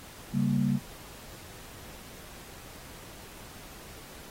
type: chord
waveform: sine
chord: G diminished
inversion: second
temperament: equal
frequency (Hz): 138.59 / 196 / 233.1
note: Db3 / G3 / Bb3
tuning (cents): 0 / 0 / 0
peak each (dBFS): -28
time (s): 0.32-0.8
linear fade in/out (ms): 50
effects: pink hiss -48 dBFS RMS until 4.3 s + AAC 48 kbps